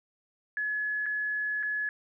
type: tone with dropouts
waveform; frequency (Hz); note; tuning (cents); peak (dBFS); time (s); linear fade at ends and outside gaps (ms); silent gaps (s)
sine; 1700; G#6; +40; -28; 0.57-1.89; 1; 1.059-1.063 / 1.628-1.632
effects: none